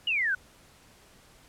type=exponential sweep; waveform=sine; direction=down; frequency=2955 to 1455 Hz; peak=-24 dBFS; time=0.07-0.35 s; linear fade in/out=5 ms; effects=pink hiss -57 dBFS RMS until 1.48 s + low-pass 12000 Hz 12 dB/octave